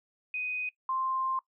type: tone pair in turn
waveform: sine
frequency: 2498 / 1050.3 Hz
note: D#7 / C6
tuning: +6 / +6 cents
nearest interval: octave + minor third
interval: 1500 cents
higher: first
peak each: -31 / -28 dBFS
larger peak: second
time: 0.34-0.69 / 0.89-1.39 s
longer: second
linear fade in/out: 2 ms
effects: noise-tail reverb RT60 0.1 s tail -20 dB re dry